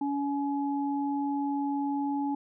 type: tone pair together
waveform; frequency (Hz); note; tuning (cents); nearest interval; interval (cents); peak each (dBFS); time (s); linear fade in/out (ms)
sine; 282.3 / 845.9; C#4 / G#5; +32 / +32; octave + perfect fifth; 1900; -28 / -33; 0.01-2.35; 5
effects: none